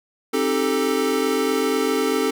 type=chord; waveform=square; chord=A half-diminished seventh; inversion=first; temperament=equal with one note detuned; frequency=266.4 / 311.1 / 392 / 440 Hz; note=C4 / Eb4 / G4 / A4; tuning=+31 / 0 / 0 / 0 cents; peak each=-25 / -28 / -26 / -23 dBFS; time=0.33-2.31 s; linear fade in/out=10 ms; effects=none